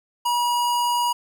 square tone, 963 Hz, B5, 44 cents flat, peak -20 dBFS, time 0.25-1.13 s, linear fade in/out 10 ms, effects 9-bit

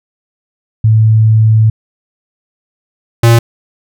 sine / square tone pair in turn, 110 / 116.54 Hz, A2 / A#2, 0 / 0 cents, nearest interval minor second, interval 100 cents, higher second, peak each -4 dBFS, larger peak neither, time 0.84-1.7 / 3.23-3.39 s, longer first, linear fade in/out 5 ms, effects none

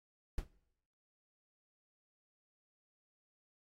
brown noise with exponential decay, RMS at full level -33 dBFS, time 0.38-0.49 s, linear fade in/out 2 ms, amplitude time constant 22 ms, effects noise-tail reverb RT60 0.8 s tail -21 dB re dry + AAC 48 kbps

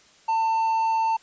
triangle tone, 896 Hz, A5, 31 cents sharp, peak -18 dBFS, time 0.28-1.17 s, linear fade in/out 10 ms, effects white hiss -55 dBFS RMS until 1.22 s + resampled to 16000 Hz

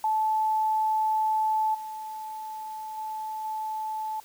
sine tone with level steps, 870 Hz, A5, 20 cents flat, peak -22 / -34 / -31 / -29 dBFS, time 0.04-4.2 s, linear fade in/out 2 ms, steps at 1.74 / 2.97 / 3.44 s, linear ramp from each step 10 ms, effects white hiss -53 dBFS RMS until 4.24 s

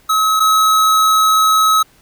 square tone pair in turn, 1283 / 1283 Hz, E6 / E6, -47 / -47 cents, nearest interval unison, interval 0 cents, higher neither, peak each -12 / -10 dBFS, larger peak second, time 0.09-0.4 / 0.4-1.83 s, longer second, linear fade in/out 10 ms, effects pink hiss -51 dBFS RMS until 2.01 s

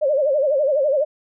sine tone with vibrato, 570 Hz, C#5, 48 cents sharp, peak -15 dBFS, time 0.01-1.05 s, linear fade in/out 20 ms, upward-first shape sine, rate 12 Hz, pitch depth 140 cents each way, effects none

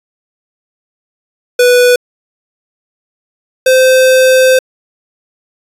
square tone pair in turn, 492.7 / 517.5 Hz, B4 / C5, -4 / -19 cents, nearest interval minor second, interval 85 cents, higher second, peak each -5 dBFS, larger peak neither, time 1.59-1.96 / 3.66-4.59 s, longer second, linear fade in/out 5 ms, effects resampled to 32000 Hz

